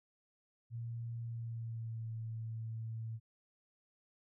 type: tone with pitch glide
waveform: sine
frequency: 116.54 to 112.44 Hz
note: A#2 to A2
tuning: 0 to +38 cents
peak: -39 dBFS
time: 0.7-3.2 s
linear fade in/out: 50 ms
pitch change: -62 cents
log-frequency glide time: 1.21-2.12 s
effects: none